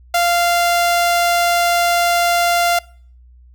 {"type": "tone", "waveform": "sawtooth", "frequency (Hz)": 694, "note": "F5", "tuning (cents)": -11, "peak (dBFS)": -9, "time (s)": [0.14, 2.79], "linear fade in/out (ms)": 5, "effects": ["noise-tail reverb RT60 0.5 s tail -24 dB re dry", "added 61 Hz sine -42 dBFS peak until 3.54 s"]}